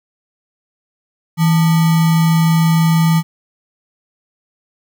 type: tone with sample-and-hold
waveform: sine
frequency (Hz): 163.1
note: E3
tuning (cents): -18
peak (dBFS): -9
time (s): 1.37-3.23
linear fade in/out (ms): 50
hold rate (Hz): 1050
effects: none